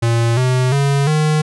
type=tone with pitch steps; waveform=square; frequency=116.4 / 127.67 / 140.03 / 153.59 Hz; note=A#2 / C3 / C#3 / D#3; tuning=-2 / -42 / +18 / -22 cents; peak=-13 dBFS; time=0.02-1.42 s; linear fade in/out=10 ms; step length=350 ms; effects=resampled to 24000 Hz